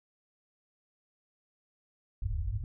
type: low-pass noise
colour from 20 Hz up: white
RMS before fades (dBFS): -33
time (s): 2.22-2.64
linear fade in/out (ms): 2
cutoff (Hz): 110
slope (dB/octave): 96
effects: none